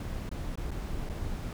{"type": "noise with dropouts", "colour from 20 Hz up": "brown", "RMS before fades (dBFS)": -35, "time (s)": [0, 1.53], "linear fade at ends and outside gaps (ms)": 2, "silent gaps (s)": [[0.292, 0.314], [0.556, 0.574], [0.708, 0.714], [1.091, 1.097]], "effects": []}